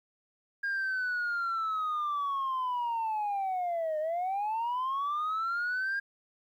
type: linear two-way sweep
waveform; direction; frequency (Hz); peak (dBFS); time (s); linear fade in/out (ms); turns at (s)
sine; down then up; 1622 to 607 to 1622; -27; 0.63-6; 10; 3.99
effects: tanh soft clip ceiling -27 dBFS + 11-bit